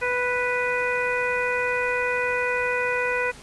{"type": "harmonic tone", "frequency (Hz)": 493.9, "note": "B4", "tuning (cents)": 0, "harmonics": [1, 2, 3, 4, 5], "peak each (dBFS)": [-26, -30, -28, -29, -29], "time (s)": [0.01, 3.32], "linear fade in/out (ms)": 20, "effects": ["pink hiss -45 dBFS RMS until 3.42 s", "resampled to 24000 Hz"]}